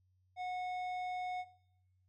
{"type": "tone with tanh clipping", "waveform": "sine", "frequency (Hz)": 730, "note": "F#5", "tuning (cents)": -24, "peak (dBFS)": -39, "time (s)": [0.36, 1.45], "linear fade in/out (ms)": 50, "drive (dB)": 11, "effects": ["noise-tail reverb RT60 0.8 s tail -17 dB re dry", "added 92 Hz sine -70 dBFS peak until 2.08 s"]}